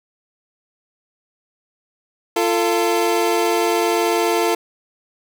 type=tone pair together; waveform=25% pulse; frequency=345.3 / 445.9 Hz; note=F4 / A4; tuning=-20 / +23 cents; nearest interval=major third; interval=443 cents; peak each=-15 dBFS; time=2.36-4.55 s; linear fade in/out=5 ms; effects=none